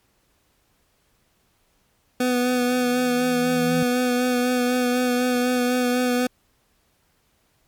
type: tone with vibrato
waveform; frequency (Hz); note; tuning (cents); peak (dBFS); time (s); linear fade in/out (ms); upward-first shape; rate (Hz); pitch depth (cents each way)
25% pulse; 248.3; B3; +9; -15; 2.2-6.27; 5; sine; 4; 20
type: tone with exponential growth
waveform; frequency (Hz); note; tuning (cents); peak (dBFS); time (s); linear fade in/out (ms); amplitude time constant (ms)
triangle; 165.7; E3; +9; -20; 2.22-3.83; 2; 350
effects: pink hiss -65 dBFS RMS until 7.67 s + MP3 96 kbps